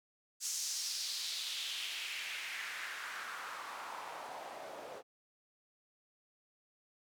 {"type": "noise with band-pass filter sweep", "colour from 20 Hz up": "white", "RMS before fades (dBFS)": -42, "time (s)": [0.4, 5.03], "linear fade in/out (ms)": 50, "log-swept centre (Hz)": [6700, 520], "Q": 2.5, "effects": []}